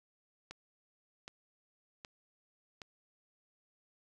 click train, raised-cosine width 0.2 ms, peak -28 dBFS, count 4, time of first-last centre 0.51-2.818 s, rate 1.3 Hz, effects none

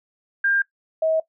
sine tone pair in turn, 1600 / 639.2 Hz, G6 / D#5, +35 / +47 cents, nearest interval octave + major third, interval 1588 cents, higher first, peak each -17 dBFS, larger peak neither, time 0.44-0.62 / 1.02-1.2 s, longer neither, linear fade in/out 5 ms, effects noise-tail reverb RT60 0.1 s tail -17 dB re dry

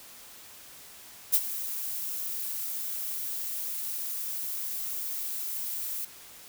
violet noise with ADSR envelope, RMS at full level -20 dBFS, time 1.32-6.05 s, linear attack 21 ms, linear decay 56 ms, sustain -14 dB, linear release 4 ms, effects white hiss -49 dBFS RMS until 6.48 s

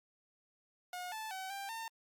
sawtooth tone with pitch steps, 721 / 875 / 759 / 791 / 905 Hz, F#5 / A5 / F#5 / G5 / A5, -45 / -10 / +44 / +15 / +48 cents, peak -37 dBFS, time 0.93-1.88 s, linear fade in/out 2 ms, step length 190 ms, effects Opus 48 kbps

